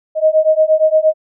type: beating tone pair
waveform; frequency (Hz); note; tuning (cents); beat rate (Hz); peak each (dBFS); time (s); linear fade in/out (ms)
sine; 622.3 / 630.9; D#5 / D#5; 0 / +24; 8.6; -12; 0.15-1.14; 50
effects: none